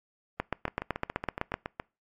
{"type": "two click trains", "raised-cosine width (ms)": 0.5, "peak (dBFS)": [-18, -13], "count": [9, 10], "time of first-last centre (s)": [[0.68, 1.799], [0.4, 1.541]], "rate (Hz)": [7.15, 7.89], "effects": ["noise-tail reverb RT60 0.3 s tail -25 dB re dry", "AAC 48 kbps"]}